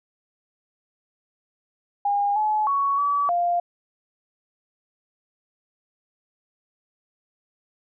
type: tone with pitch steps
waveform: sine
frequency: 811 / 854 / 1116 / 1145 / 698 Hz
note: G#5 / G#5 / C#6 / D6 / F5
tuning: -41 / +48 / +11 / -44 / -1 cents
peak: -19 dBFS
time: 2.05-3.6 s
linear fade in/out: 5 ms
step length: 310 ms
effects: none